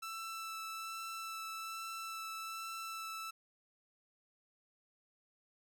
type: tone with vibrato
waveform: sawtooth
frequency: 1325 Hz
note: E6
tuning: 9 cents sharp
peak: -38 dBFS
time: 0.02-3.31 s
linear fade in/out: 10 ms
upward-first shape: sine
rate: 1.2 Hz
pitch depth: 10 cents each way
effects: none